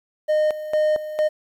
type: tone with tremolo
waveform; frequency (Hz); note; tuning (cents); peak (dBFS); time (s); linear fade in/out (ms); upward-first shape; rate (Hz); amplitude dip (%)
triangle; 613; D#5; -26; -14; 0.28-1.29; 20; square; 2.2; 75
effects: 9-bit